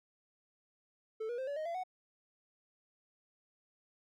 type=tone with pitch steps; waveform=triangle; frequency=440 / 479.8 / 523.3 / 570.6 / 622.3 / 678.6 / 740 Hz; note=A4 / A#4 / C5 / C#5 / D#5 / F5 / F#5; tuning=0 / +50 / 0 / +50 / 0 / -50 / 0 cents; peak=-34 dBFS; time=1.2-1.837 s; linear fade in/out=10 ms; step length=91 ms; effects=none